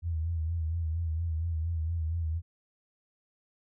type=tone with vibrato; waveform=sine; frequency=81.9 Hz; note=E2; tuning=11 cents flat; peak=-28 dBFS; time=0.02-2.42 s; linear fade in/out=50 ms; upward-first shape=sine; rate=4.3 Hz; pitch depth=68 cents each way; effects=none